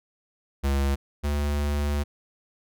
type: tone pair in turn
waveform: square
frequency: 69.3 / 72.74 Hz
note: C#2 / D2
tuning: 0 / -16 cents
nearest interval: minor second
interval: 84 cents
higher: second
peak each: -22 / -24 dBFS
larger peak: first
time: 0.63-0.96 / 1.23-2.04 s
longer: second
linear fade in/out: 20 ms
effects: none